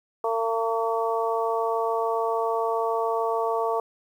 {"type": "harmonic tone", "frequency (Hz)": 226.9, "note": "A#3", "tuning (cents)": -47, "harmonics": [2, 3, 4, 5], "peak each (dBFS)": [-26, -28, -29, -30], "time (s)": [0.24, 3.8], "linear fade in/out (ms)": 2, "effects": ["9-bit"]}